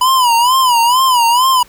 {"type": "tone with vibrato", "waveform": "square", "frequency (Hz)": 987.8, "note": "B5", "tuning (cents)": 0, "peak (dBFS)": -9, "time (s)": [0.01, 1.63], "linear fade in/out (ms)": 5, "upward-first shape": "sine", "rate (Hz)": 2.2, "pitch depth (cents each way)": 120, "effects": ["pink hiss -44 dBFS RMS until 1.68 s"]}